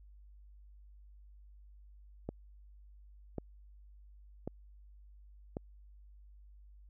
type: click train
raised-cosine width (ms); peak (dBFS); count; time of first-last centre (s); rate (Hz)
2; -24; 4; 2.29-5.569; 0.915
effects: added 50 Hz sine -54 dBFS peak until 6.89 s